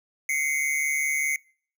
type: tone pair together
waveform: square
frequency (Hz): 2072 / 2217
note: C7 / C#7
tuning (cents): -17 / 0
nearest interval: minor second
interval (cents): 117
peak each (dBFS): -27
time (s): 0.29-1.36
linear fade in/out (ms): 2
effects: noise-tail reverb RT60 0.5 s tail -26 dB re dry